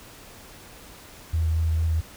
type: tone with vibrato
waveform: sine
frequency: 80.9 Hz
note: E2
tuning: 32 cents flat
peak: -20 dBFS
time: 1.33-2.01 s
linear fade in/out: 10 ms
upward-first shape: square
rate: 4.3 Hz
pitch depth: 10 cents each way
effects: pink hiss -46 dBFS RMS until 2.16 s